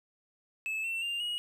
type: tone with pitch steps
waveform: triangle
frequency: 2607 / 2699 / 2794 / 2893 Hz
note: E7 / E7 / F7 / F#7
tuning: -20 / +40 / 0 / -40 cents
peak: -30 dBFS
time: 0.66-1.38 s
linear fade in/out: 0 ms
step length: 180 ms
effects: none